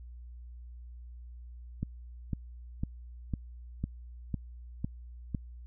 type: click train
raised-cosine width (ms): 5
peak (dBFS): -19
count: 8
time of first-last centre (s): 1.83-5.348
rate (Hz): 1.99
effects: added 60 Hz sine -44 dBFS peak until 5.66 s